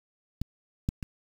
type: clicks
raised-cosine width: 5 ms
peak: -18 / -14 / -23 dBFS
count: 3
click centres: 0.416 / 0.889 / 1.028 s
effects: 7-bit